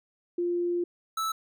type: tone pair in turn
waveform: sine / square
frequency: 349.2 / 1312.7 Hz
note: F4 / E6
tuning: 0 / -8 cents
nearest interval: octave + major seventh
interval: 2292 cents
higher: second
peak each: -25 / -28 dBFS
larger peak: first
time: 0.38-0.84 / 1.17-1.32 s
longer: first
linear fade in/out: 5 ms
effects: none